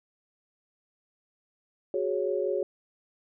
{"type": "chord", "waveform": "sine", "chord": "F# suspended second", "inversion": "none", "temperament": "equal", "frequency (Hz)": [370, 415.3, 554.4], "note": ["F#4", "G#4", "C#5"], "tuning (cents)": [0, 0, 0], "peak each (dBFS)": -30, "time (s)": [1.94, 2.63], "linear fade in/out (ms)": 2, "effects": []}